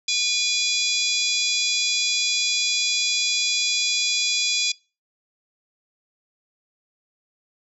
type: harmonic tone with a mistuned harmonic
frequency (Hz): 810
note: G#5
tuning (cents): -43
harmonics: 3 / 4 / 5 / 6 / 7 / 8 / 9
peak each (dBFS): -27 / -26 / -30 / -26 / -32 / -31 / -29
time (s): 0.08-4.72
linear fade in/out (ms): 5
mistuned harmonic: 4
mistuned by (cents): +86
effects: noise-tail reverb RT60 0.3 s tail -22 dB re dry